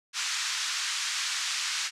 white band-pass noise, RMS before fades -31 dBFS, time 0.13-1.91 s, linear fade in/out 50 ms, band 1200 to 6800 Hz, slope 24 dB/octave, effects low-pass 12000 Hz 12 dB/octave

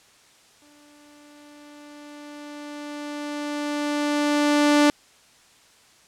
sawtooth tone with exponential growth, 293.7 Hz, D4, in tune, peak -10 dBFS, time 0.62-4.9 s, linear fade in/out 0 ms, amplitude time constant 930 ms, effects white hiss -55 dBFS RMS until 6.07 s + low-pass 8000 Hz 12 dB/octave

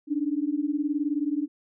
sine beating tone pair, 284.4 / 303.4 Hz, C#4 / D#4, +45 / -44 cents, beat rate 19 Hz, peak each -27 dBFS, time 0.07-1.48 s, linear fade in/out 50 ms, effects none

